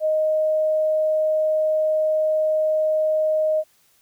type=tone; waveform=sine; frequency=622.3 Hz; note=D#5; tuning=in tune; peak=-17 dBFS; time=0-3.64 s; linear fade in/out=50 ms; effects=white hiss -60 dBFS RMS until 4.01 s